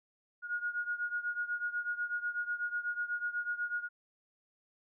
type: beating tone pair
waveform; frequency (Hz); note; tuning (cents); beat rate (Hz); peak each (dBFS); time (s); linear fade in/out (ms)
sine; 1436 / 1444.1; F6 / F#6; +48 / -42; 8.1; -35 / -38; 0.42-3.89; 50
effects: none